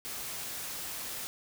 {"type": "noise", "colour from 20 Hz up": "white", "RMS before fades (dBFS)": -39, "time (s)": [0.05, 1.27], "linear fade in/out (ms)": 0, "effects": []}